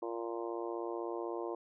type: harmonic tone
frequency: 116 Hz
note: A#2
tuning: 8 cents flat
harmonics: 3 / 4 / 5 / 6 / 7 / 8 / 9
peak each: -39 / -42 / -45 / -47 / -51 / -48 / -48 dBFS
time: 0.02-1.55 s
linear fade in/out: 5 ms
effects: none